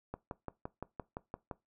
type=click train; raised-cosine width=1 ms; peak=-25 dBFS; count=9; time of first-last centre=0.14-1.512 s; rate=5.83 Hz; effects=noise-tail reverb RT60 0.2 s tail -20 dB re dry